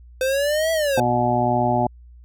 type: exponential two-way sweep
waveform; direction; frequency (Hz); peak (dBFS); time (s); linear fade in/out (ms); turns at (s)
square; up then down; 513 to 659.3 to 513; -19; 0.21-1; 2; 0.72
type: harmonic tone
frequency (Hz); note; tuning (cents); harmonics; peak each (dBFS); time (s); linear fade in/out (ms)
121.8; B2; -24; 1 / 2 / 3 / 5 / 6 / 7; -25 / -24 / -27 / -24 / -22 / -23; 0.97-1.87; 5
effects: added 60 Hz sine -42 dBFS peak until 2.24 s